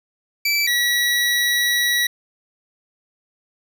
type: tone pair in turn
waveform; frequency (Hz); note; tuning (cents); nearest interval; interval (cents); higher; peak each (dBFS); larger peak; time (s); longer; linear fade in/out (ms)
25% pulse; 2319 / 1931.1; D7 / B6; -22 / -39; minor third; 317; first; -13; neither; 0.45-0.67 / 0.67-2.07; second; 5
effects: none